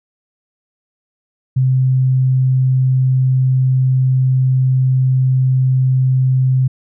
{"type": "tone", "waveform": "sine", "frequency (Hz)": 130, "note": "C3", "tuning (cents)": -11, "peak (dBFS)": -10, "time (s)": [1.56, 6.68], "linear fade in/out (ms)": 10, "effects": []}